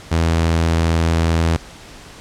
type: tone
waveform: sawtooth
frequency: 82.41 Hz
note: E2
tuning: in tune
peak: -10 dBFS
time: 0.11-1.57 s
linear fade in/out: 10 ms
effects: pink hiss -39 dBFS RMS until 2.2 s + low-pass 8000 Hz 12 dB/octave